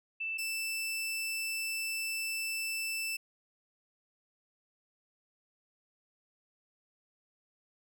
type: tone pair in turn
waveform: sine / sawtooth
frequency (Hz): 2650 / 2650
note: E7 / E7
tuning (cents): +9 / +9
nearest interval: unison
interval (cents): 0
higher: neither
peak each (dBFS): -33 / -30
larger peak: second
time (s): 0.2-0.38 / 0.38-3.17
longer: second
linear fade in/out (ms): 10
effects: none